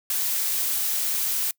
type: noise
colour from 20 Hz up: blue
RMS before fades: -25 dBFS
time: 0.1-1.51 s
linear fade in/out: 2 ms
effects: noise-tail reverb RT60 0.1 s tail -25 dB re dry